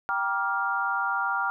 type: chord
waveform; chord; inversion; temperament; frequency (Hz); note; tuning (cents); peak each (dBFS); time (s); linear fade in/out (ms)
sine; G minor seventh; none; equal with one note detuned; 784 / 951.9 / 1174.7 / 1396.9; G5 / Bb5 / D6 / F6; 0 / +36 / 0 / 0; -31 / -31 / -32 / -27; 0.09-1.5; 0
effects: none